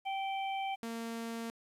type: harmonic tone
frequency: 778 Hz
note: G5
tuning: 13 cents flat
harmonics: 1 / 3 / 4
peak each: -34 / -43 / -46 dBFS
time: 0.05-0.76 s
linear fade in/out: 20 ms
type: tone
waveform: sawtooth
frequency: 229.6 Hz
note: A#3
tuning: 26 cents flat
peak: -34 dBFS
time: 0.83-1.5 s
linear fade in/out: 0 ms
effects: resampled to 32000 Hz + 11-bit